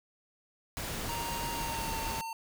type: noise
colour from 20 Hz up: pink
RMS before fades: -37 dBFS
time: 0.77-2.21 s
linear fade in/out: 0 ms
type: tone with pitch glide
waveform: square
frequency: 932 to 904.9 Hz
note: A#5 to A5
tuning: -1 to +48 cents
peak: -37 dBFS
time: 1.09-2.33 s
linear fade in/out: 2 ms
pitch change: -51 cents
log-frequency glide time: 1.52-1.92 s
effects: none